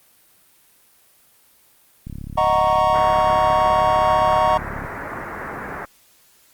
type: click train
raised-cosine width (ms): 5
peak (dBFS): -20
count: 98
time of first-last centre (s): 2.07-4.849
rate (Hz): 34.9
type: chord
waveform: triangle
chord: D# minor seventh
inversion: none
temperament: equal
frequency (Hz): 622.3 / 740 / 932.3 / 1108.7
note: D#5 / F#5 / A#5 / C#6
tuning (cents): 0 / 0 / 0 / 0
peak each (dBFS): -18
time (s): 2.37-4.58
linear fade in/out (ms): 10
type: low-pass noise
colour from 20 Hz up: white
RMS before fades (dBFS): -31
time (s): 2.94-5.85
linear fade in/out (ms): 2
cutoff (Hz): 1900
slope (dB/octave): 48
effects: white hiss -55 dBFS RMS until 6.53 s + Opus 32 kbps